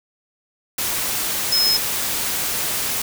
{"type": "tone in noise", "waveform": "sine", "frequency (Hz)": 5150, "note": "E8", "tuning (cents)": -41, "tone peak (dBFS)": -15, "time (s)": [1.52, 1.77], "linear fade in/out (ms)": 5, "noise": "white", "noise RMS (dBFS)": -23, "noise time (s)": [0.78, 3.02], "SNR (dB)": 5, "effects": []}